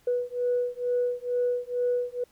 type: beating tone pair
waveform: sine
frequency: 489.4 / 491.6 Hz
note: B4 / B4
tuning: -16 / -8 cents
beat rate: 2.2 Hz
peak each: -27 / -27 dBFS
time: 0.07-2.24 s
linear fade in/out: 5 ms
effects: tanh soft clip ceiling -17 dBFS + pink hiss -63 dBFS RMS until 2.31 s